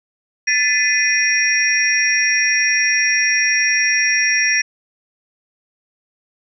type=tone cluster; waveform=sine; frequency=1754 / 2023 / 2469 / 5610 Hz; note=A6 / B6 / D#7 / F8; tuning=-6 / +41 / -14 / +7 cents; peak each=-19 dBFS; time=0.47-4.62 s; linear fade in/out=10 ms; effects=none